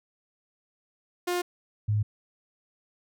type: tone pair in turn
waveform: sawtooth / sine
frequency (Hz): 354.9 / 105.51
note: F4 / G#2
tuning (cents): +28 / +28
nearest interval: octave + major sixth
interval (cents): 2100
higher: first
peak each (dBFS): -22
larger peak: neither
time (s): 1.27-1.42 / 1.88-2.03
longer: neither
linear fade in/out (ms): 10
effects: none